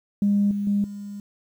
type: tone with level steps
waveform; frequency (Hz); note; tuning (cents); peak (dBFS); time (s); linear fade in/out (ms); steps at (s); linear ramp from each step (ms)
sine; 202.9; G#3; -40; -16 / -23 / -18 / -32; 0.22-1.2; 2; 0.51 / 0.67 / 0.84; 2
effects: tanh soft clip ceiling -12 dBFS + 9-bit